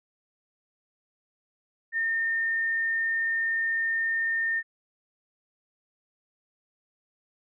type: tone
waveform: sine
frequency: 1819 Hz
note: A#6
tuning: 43 cents flat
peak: -24 dBFS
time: 1.92-4.63 s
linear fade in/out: 50 ms
effects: none